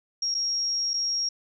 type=tone with dropouts; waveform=sine; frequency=5590 Hz; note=F8; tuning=1 cent sharp; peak=-24 dBFS; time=0.22-1.29 s; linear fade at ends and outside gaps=5 ms; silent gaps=0.344-0.348 / 0.935-0.939 s; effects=none